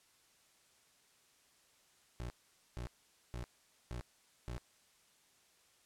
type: tone bursts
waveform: 25% pulse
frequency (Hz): 60.2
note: B1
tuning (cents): -44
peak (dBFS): -37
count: 5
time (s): 2.2-4.58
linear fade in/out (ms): 0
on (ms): 100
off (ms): 470
effects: white hiss -69 dBFS RMS until 5.85 s + low-pass 10000 Hz 12 dB/octave